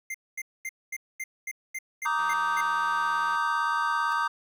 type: tone bursts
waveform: square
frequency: 2095 Hz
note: C7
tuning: 2 cents sharp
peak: -32 dBFS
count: 10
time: 0.1-2.61 s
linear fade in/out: 5 ms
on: 44 ms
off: 230 ms
type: chord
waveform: triangle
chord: Eb major seventh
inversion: second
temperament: just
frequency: 933.4 / 1166.7 / 1244.5 / 1555.6 Hz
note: Bb5 / D6 / Eb6 / G6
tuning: +2 / -12 / 0 / -14 cents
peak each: -28 dBFS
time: 2.05-4.28 s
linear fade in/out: 10 ms
type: click train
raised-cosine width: 0.3 ms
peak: -32 dBFS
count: 206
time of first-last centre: 2.19-3.355 s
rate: 176 Hz
type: tone with exponential growth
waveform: sawtooth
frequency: 869 Hz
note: A5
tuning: 22 cents flat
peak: -34 dBFS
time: 4.06-4.13 s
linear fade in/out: 5 ms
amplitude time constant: 15 ms
effects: none